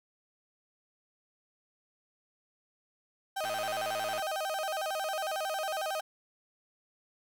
35% pulse tone with vibrato, 698.5 Hz, F5, in tune, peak -30 dBFS, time 3.36-6.01 s, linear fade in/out 10 ms, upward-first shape square, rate 11 Hz, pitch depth 190 cents each way
click train, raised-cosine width 0.3 ms, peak -26 dBFS, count 84, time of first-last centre 3.44-4.195 s, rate 110 Hz
effects none

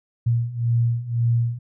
sine beating tone pair, 116.54 / 118.44 Hz, A#2 / A#2, 0 / +28 cents, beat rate 1.9 Hz, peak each -23 / -20 dBFS, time 0.26-1.59 s, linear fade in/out 10 ms, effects none

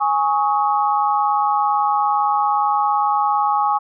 sine chord, Ab suspended fourth, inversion none, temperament equal with one note detuned, 830.6 / 1108.7 / 1266.3 Hz, Ab5 / Db6 / Eb6, 0 / 0 / +30 cents, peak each -17 / -20 / -23 dBFS, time 0-3.79 s, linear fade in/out 20 ms, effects none

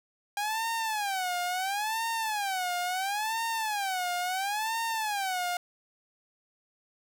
sawtooth tone with vibrato, 806 Hz, G5, 48 cents sharp, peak -25 dBFS, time 0.37-5.57 s, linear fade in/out 2 ms, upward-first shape sine, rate 0.73 Hz, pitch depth 220 cents each way, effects none

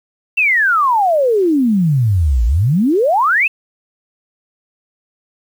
sine exponential two-way sweep, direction down then up, 2733 to 54.1 to 2733 Hz, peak -10 dBFS, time 0.37-3.48 s, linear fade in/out 10 ms, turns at 2.45 s, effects 7-bit

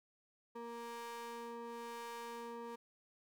35% pulse ring-modulated tone, 234.5 Hz, A#3, 11 cents sharp, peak -40 dBFS, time 0.55-2.76 s, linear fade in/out 10 ms, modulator 703 Hz, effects none

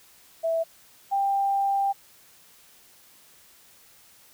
sine tone pair in turn, 657 / 791.4 Hz, E5 / G5, -6 / +16 cents, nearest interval minor third, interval 322 cents, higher second, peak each -22 / -21 dBFS, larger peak second, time 0.43-0.64 / 1.11-1.93 s, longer second, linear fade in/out 20 ms, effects white hiss -55 dBFS RMS until 4.33 s

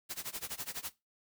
white noise with tremolo, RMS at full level -38 dBFS, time 0.09-0.91 s, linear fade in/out 20 ms, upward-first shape sine, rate 12 Hz, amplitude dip 95%, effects noise-tail reverb RT60 0.2 s tail -17 dB re dry

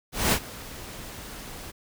pink noise with ADSR envelope, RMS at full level -20 dBFS, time 0.12-1.72 s, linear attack 200 ms, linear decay 71 ms, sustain -20 dB, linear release 20 ms, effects none

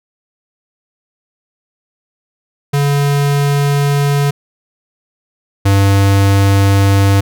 square tone pair in turn, 142.4 / 98.71 Hz, C#3 / G2, +47 / +13 cents, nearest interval tritone, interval 634 cents, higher first, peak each -11 / -8 dBFS, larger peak second, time 2.73-4.31 / 5.65-7.21 s, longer first, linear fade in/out 10 ms, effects none

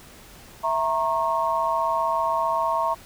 sine chord, A# diminished, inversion second, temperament equal with one note detuned, 659.3 / 932.3 / 1087.8 Hz, E5 / A#5 / C#6, 0 / 0 / -33 cents, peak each -26 / -24 / -25 dBFS, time 0.63-2.95 s, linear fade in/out 20 ms, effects pink hiss -47 dBFS RMS until 3.05 s

